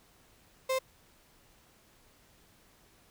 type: tone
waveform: 35% pulse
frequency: 523.3 Hz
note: C5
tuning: in tune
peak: -26 dBFS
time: 0.69-0.79 s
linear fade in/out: 10 ms
effects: pink hiss -63 dBFS RMS until 3.1 s